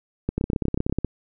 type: two click trains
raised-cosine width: 3 ms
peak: -10 / -10 dBFS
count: 12 / 6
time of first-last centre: 0.38-1.047 / 0.29-0.897 s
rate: 16.5 / 8.24 Hz
effects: none